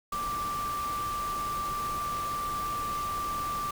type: tone in noise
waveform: sine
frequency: 1174.7 Hz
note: D6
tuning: in tune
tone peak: -30 dBFS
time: 0.12-3.71 s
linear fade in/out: 5 ms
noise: pink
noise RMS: -40 dBFS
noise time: 0.12-3.71 s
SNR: +7 dB
effects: none